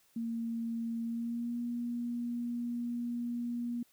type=tone with pitch glide; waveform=sine; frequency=230.2 to 238.9 Hz; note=A#3 to A#3; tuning=-22 to +43 cents; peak=-33 dBFS; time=0.16-3.83 s; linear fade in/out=5 ms; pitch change=+65 cents; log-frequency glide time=1.03-1.58 s; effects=white hiss -68 dBFS RMS until 3.92 s